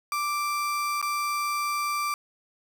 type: tone with dropouts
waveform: 35% pulse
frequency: 1174.7 Hz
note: D6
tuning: in tune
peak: -24 dBFS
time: 0.12-2.14 s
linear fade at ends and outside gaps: 1 ms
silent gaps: 1.015-1.026 s
effects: none